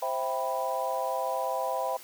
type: chord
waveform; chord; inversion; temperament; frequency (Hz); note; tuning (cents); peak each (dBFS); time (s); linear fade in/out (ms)
sine; C major seventh; none; equal; 523.3 / 659.3 / 784 / 987.8; C5 / E5 / G5 / B5; 0 / 0 / 0 / 0; -33; 0.02-1.97; 5
effects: white hiss -48 dBFS RMS until 2.03 s + high-pass 200 Hz 12 dB/octave